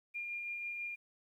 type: tone with tremolo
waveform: sine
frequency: 2407 Hz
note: D7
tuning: 42 cents sharp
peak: -37 dBFS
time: 0.14-0.96 s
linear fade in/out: 20 ms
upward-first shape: sine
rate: 6.1 Hz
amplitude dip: 25%
effects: 12-bit